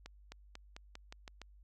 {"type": "accelerating click train", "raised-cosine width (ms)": 0.2, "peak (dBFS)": -30, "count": 8, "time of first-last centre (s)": [0.06, 1.416], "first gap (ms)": 260, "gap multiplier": 0.9, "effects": ["added 50 Hz sine -57 dBFS peak until 1.63 s"]}